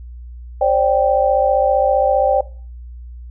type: chord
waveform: sine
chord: C suspended second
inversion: none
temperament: equal with one note detuned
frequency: 532.1 / 587.3 / 784 Hz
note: C5 / D5 / G5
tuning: +29 / 0 / 0 cents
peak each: -16 dBFS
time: 0.61-2.41 s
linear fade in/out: 5 ms
effects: noise-tail reverb RT60 0.4 s tail -19 dB re dry + added 60 Hz sine -31 dBFS peak until 3.3 s